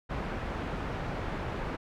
pink low-pass noise, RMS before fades -35 dBFS, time 0.09-1.77 s, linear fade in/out 20 ms, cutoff 1800 Hz, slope 12 dB/octave, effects none

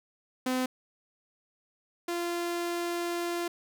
sawtooth tone pair in turn, 255.7 / 345.3 Hz, C4 / F4, -40 / -20 cents, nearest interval perfect fourth, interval 520 cents, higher second, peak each -23 / -26 dBFS, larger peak first, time 0.46-0.66 / 2.08-3.48 s, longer second, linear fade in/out 5 ms, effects none

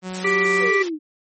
sawtooth tone, 185 Hz, F#3, in tune, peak -24 dBFS, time 0.02-0.72 s, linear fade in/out 50 ms
white high-pass noise, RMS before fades -32 dBFS, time 0.14-0.89 s, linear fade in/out 5 ms, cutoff 430 Hz, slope 12 dB/octave
harmonic tone, 392 Hz, G4, in tune, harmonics 1 / 3 / 5 / 6, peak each -20 / -25 / -19 / -26 dBFS, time 0.24-0.83 s, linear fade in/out 10 ms
sine exponential sweep, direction down, 523.3 to 293.7 Hz, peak -23 dBFS, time 0.59-0.99 s, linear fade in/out 50 ms
effects MP3 32 kbps

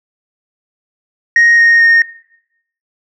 sine tone with pitch steps, 1870 / 1857.1 / 1844.3 Hz, A#6 / A#6 / A#6, +5 / -7 / -19 cents, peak -3 dBFS, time 1.36-2.02 s, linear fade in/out 2 ms, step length 220 ms, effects noise-tail reverb RT60 0.8 s tail -22 dB re dry + tanh soft clip ceiling -3 dBFS

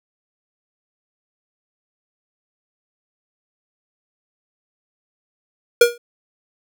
square tone with exponential decay, 476.8 Hz, A#4, 39 cents sharp, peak -5 dBFS, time 5.81-5.98 s, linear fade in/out 5 ms, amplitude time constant 35 ms, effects none

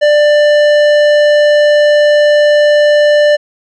triangle tone with tanh clipping, 592 Hz, D5, 14 cents sharp, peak -7 dBFS, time 0.01-3.37 s, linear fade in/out 20 ms, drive 18 dB, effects none

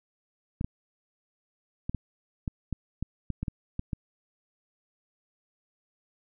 clicks, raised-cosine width 5 ms, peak -18 dBFS, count 12, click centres 0.611 / 0.645 / 1.895 / 1.947 / 2.478 / 2.727 / 3.026 / 3.303 / 3.43 / 3.482 / 3.794 / 3.932 s, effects none

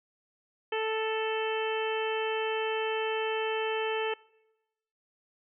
harmonic tone, 440 Hz, A4, in tune, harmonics 1 / 2 / 3 / 4 / 5 / 6 / 7, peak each -30 / -35 / -41 / -39 / -43 / -38 / -40 dBFS, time 0.72-4.14 s, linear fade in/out 5 ms, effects noise-tail reverb RT60 1.0 s tail -24 dB re dry

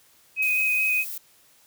sine tone with vibrato, 2520 Hz, D#7, 21 cents sharp, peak -20 dBFS, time 0.36-1.05 s, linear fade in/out 50 ms, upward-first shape square, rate 4.7 Hz, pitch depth 13 cents each way
violet noise, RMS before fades -34 dBFS, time 0.42-1.18 s, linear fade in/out 5 ms
effects white hiss -58 dBFS RMS until 1.66 s

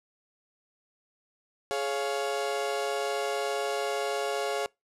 35% pulse chord, Db major, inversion second, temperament equal with one note detuned, 419.4 / 554.4 / 698.5 Hz, Ab4 / Db5 / F5, +17 / 0 / 0 cents, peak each -30 / -31 / -32 dBFS, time 1.71-4.66 s, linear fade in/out 0 ms, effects noise-tail reverb RT60 0.2 s tail -25 dB re dry + low-pass 10000 Hz 12 dB/octave

